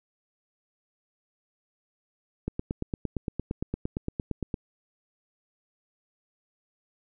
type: click train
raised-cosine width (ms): 3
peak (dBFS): -16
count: 19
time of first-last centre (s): 2.48-4.542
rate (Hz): 8.73
effects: none